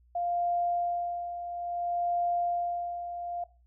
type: tone with tremolo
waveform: sine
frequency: 698.5 Hz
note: F5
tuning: in tune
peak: -25 dBFS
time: 0.15-3.44 s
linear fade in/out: 5 ms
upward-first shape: sine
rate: 0.59 Hz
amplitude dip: 65%
effects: noise-tail reverb RT60 0.3 s tail -18 dB re dry + added 60 Hz sine -59 dBFS peak until 3.66 s